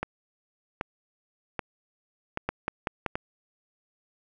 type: two click trains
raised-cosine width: 0.5 ms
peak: -14 / -12 dBFS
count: 5 / 4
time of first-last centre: 0.03-3.155 / 2.49-3.063 s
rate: 1.28 / 5.24 Hz
effects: none